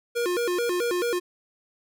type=tone with vibrato; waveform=square; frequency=411.7 Hz; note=G#4; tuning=15 cents flat; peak=-24 dBFS; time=0.15-1.2 s; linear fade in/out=20 ms; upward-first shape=square; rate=4.6 Hz; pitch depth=250 cents each way; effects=none